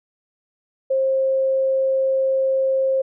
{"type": "tone", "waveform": "sine", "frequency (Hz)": 532, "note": "C5", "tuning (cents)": 29, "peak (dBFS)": -16, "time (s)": [0.9, 3.02], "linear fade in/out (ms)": 10, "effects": []}